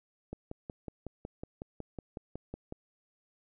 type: click train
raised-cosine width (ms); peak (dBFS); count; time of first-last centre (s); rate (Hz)
2; -26; 14; 0.33-2.724; 5.43
effects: none